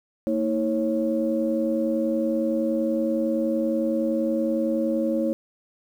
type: tone cluster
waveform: sine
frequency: 229.3 / 320 / 547 Hz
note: A#3 / D#4 / C#5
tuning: -28 / +49 / -23 cents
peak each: -25 dBFS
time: 0.27-5.33 s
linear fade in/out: 0 ms
effects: tanh soft clip ceiling -11 dBFS + 9-bit